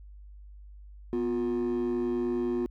triangle tone pair together, 246.9 / 356.3 Hz, B3 / F4, 0 / +35 cents, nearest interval tritone, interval 635 cents, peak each -27 / -25 dBFS, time 1.13-2.66 s, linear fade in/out 0 ms, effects tanh soft clip ceiling -22 dBFS + added 50 Hz sine -45 dBFS peak until 2.7 s

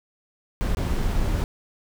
brown noise with dropouts, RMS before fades -23 dBFS, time 0.61-1.44 s, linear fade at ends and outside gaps 0 ms, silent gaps 0.748-0.771 s, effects none

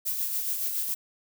violet noise with tremolo, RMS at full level -28 dBFS, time 0.05-0.95 s, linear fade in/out 20 ms, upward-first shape sine, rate 7.1 Hz, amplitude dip 40%, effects none

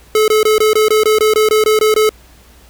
square tone bursts, 431.2 Hz, A4, 35 cents flat, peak -9 dBFS, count 13, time 0.15-2.092 s, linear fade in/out 2 ms, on 130 ms, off 21 ms, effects added 60 Hz sine -44 dBFS peak until 2.69 s + pink hiss -46 dBFS RMS until 2.69 s

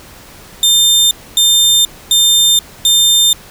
sawtooth tone bursts, 3600 Hz, A7, 39 cents sharp, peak -4 dBFS, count 4, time 0.63-3.33 s, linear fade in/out 2 ms, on 480 ms, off 260 ms, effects pink hiss -37 dBFS RMS until 3.5 s

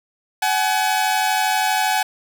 sawtooth tone pair together, 755 / 847.5 Hz, F#5 / G#5, +35 / +35 cents, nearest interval major second, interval 200 cents, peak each -16 dBFS, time 0.42-2.03 s, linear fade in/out 5 ms, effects none

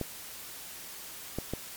clicks, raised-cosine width 2 ms, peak -18 dBFS, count 3, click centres 0.013 / 1.386 / 1.536 s, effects white hiss -44 dBFS RMS until 1.76 s + MP3 96 kbps

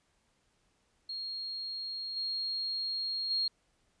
sine tone with level steps, 4260 Hz, C8, 30 cents sharp, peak -36 / -32 / -28 dBFS, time 1.09-3.48 s, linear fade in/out 5 ms, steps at 2.16 / 3.3 s, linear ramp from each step 10 ms, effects pink hiss -73 dBFS RMS until 4 s + resampled to 22050 Hz

